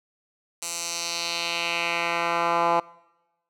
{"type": "tone with band-pass filter sweep", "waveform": "10% pulse", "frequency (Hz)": 170, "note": "F3", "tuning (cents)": -46, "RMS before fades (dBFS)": -26, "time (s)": [0.62, 2.8], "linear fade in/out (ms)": 5, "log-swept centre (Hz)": [8100, 950], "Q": 1.7, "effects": ["noise-tail reverb RT60 1.0 s tail -23 dB re dry"]}